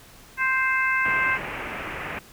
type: harmonic tone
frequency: 523.3 Hz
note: C5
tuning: in tune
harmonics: 2 / 3 / 4 / 5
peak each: -27 / -23 / -25 / -30 dBFS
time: 0.37-1.39 s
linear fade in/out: 50 ms
type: low-pass noise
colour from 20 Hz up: white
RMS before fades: -33 dBFS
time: 1.05-2.19 s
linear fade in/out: 2 ms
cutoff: 2600 Hz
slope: 48 dB/octave
effects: pink hiss -49 dBFS RMS until 2.32 s